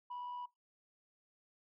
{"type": "tone with amplitude modulation", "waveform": "sine", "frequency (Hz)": 980, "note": "B5", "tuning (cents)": -14, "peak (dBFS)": -38, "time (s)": [0.1, 0.46], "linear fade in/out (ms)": 10, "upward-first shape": "sine", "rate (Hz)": 77.4, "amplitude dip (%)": 45, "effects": ["noise-tail reverb RT60 0.2 s tail -22 dB re dry", "tanh soft clip ceiling -39 dBFS"]}